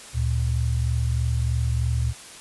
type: tone pair together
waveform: sine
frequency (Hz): 73 / 116.19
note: D2 / A#2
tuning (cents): -10 / -5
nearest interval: minor sixth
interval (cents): 805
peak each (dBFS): -23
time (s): 0.13-2.14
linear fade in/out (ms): 50
effects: white hiss -42 dBFS RMS until 2.4 s + resampled to 24000 Hz